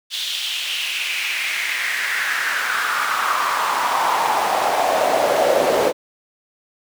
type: noise with high-pass filter sweep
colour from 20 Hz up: brown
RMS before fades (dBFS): -20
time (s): 0.1-5.93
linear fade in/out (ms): 50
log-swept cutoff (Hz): 3600 to 490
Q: 3.9
effects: none